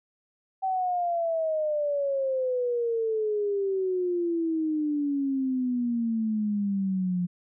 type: exponential sweep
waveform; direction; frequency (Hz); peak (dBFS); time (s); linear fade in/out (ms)
sine; down; 769 to 175.7; -24; 0.62-7.27; 20
effects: none